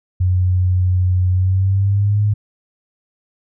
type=tone with pitch glide; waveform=sine; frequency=91.3 to 104.27 Hz; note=F#2 to G#2; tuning=-23 to +7 cents; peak=-12 dBFS; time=0.2-2.34 s; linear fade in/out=10 ms; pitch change=+230 cents; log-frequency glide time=1.31-2.22 s; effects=none